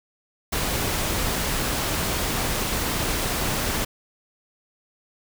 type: noise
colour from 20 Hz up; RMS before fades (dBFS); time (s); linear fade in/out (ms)
pink; -25; 0.52-3.85; 10
effects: none